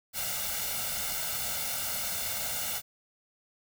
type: noise with comb filter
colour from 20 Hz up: white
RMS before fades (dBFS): -33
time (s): 0.13-2.82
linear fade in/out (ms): 50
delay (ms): 1.4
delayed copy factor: +0.85
effects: none